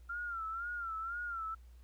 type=tone with vibrato; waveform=sine; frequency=1373 Hz; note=F6; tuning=30 cents flat; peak=-37 dBFS; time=0.09-1.55 s; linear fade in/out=10 ms; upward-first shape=sine; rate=2 Hz; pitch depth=88 cents each way; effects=added 60 Hz sine -53 dBFS peak until 1.83 s + pink hiss -72 dBFS RMS until 1.83 s